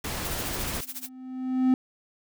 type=noise; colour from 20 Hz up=pink; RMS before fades=-32 dBFS; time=0.04-0.81 s; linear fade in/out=5 ms
type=noise with tremolo; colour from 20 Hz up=blue; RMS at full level=-34 dBFS; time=0.24-1.09 s; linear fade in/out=10 ms; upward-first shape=sine; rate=14 Hz; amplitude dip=90%
type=tone with exponential growth; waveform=triangle; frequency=257.5 Hz; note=C4; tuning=28 cents flat; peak=-14 dBFS; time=0.82-1.74 s; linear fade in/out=1 ms; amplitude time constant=200 ms
effects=none